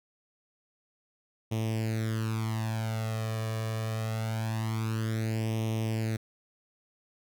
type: tone with flanger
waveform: sawtooth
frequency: 111.1 Hz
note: A2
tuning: 17 cents sharp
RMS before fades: -31 dBFS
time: 1.51-6.17 s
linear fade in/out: 10 ms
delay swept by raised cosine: 0.33 to 1.73 ms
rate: 0.24 Hz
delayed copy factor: +0.8
effects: none